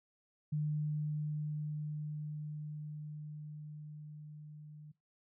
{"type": "tone with level ramp", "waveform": "sine", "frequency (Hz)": 150.8, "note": "D3", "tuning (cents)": 46, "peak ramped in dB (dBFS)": [-31, -49], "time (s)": [0.52, 4.92], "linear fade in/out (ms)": 10, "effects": ["noise-tail reverb RT60 0.2 s tail -20 dB re dry"]}